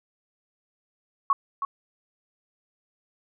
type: tone with echo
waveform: sine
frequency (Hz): 1108.7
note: C#6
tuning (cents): 0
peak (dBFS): -17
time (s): 1.3-1.33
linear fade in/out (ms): 2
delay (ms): 320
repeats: 1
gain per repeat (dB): -8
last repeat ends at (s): 1.65
effects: none